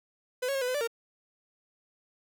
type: tone with pitch steps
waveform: 45% pulse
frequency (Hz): 503 / 552 / 540 / 496.9 / 508 / 584 / 461.8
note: B4 / C#5 / C#5 / B4 / B4 / D5 / A#4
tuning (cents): +32 / -7 / -45 / +11 / +49 / -10 / -16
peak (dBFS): -28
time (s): 0.42-0.875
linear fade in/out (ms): 10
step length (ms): 65
effects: none